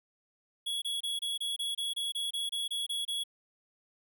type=tone bursts; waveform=square; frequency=3355 Hz; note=G#7; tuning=17 cents sharp; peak=-32 dBFS; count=14; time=0.66-3.238 s; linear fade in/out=10 ms; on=160 ms; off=26 ms; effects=none